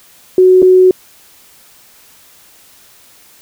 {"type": "tone with dropouts", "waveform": "sine", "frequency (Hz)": 370, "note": "F#4", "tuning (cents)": 0, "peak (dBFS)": -3, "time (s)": [0.38, 0.91], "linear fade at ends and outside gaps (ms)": 2, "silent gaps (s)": [0.62, 0.626], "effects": ["white hiss -44 dBFS RMS until 3.41 s"]}